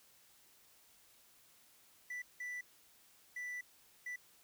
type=tone bursts at uneven times; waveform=triangle; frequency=1975.5 Hz; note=B6; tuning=in tune; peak=-39 dBFS; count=4; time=2.1-2.22 / 2.4-2.61 / 3.36-3.61 / 4.06-4.16 s; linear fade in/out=5 ms; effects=white hiss -66 dBFS RMS until 4.43 s